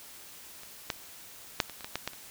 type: clicks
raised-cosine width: 0.2 ms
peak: -30 / -12 / -6 / -24 / -27 / -20 / -13 / -14 / -28 dBFS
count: 9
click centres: 0.634 / 0.902 / 1.602 / 1.697 / 1.808 / 1.845 / 1.956 / 2.076 / 2.134 s
effects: white hiss -49 dBFS RMS until 2.3 s